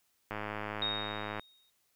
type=click train; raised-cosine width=0.5 ms; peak=-22 dBFS; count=115; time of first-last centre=0.31-1.396 s; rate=105 Hz
type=tone with exponential decay; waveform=sine; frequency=3735 Hz; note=A#7; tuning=3 cents sharp; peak=-29 dBFS; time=0.82-1.7 s; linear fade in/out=2 ms; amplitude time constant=190 ms
effects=white hiss -74 dBFS RMS until 1.95 s